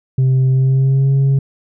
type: tone with pitch glide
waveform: sine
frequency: 130.81 to 136.68 Hz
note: C3 to C#3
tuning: 0 to -24 cents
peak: -7 dBFS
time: 0.18-1.39 s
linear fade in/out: 5 ms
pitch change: +76 cents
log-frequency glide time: 0.5-1.11 s
effects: tanh soft clip ceiling -9 dBFS